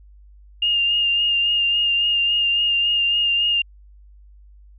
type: tone with vibrato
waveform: sine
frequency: 2820 Hz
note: F7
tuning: 16 cents sharp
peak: -16 dBFS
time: 0.62-3.62 s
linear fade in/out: 5 ms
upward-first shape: sine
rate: 3.6 Hz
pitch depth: 22 cents each way
effects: added 50 Hz sine -44 dBFS peak until 4.78 s